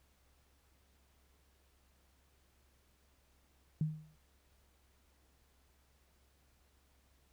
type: tone with exponential decay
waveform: sine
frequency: 155.2 Hz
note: D#3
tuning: 4 cents flat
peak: -28 dBFS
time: 3.81-4.16 s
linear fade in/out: 2 ms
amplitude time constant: 74 ms
effects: added 67 Hz sine -70 dBFS peak until 7.32 s + pink hiss -73 dBFS RMS until 7.32 s